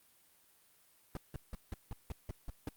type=noise bursts; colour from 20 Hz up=brown; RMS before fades=-39 dBFS; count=9; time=1.15-2.69 s; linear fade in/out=2 ms; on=20 ms; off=170 ms; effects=white hiss -67 dBFS RMS until 2.76 s + Opus 32 kbps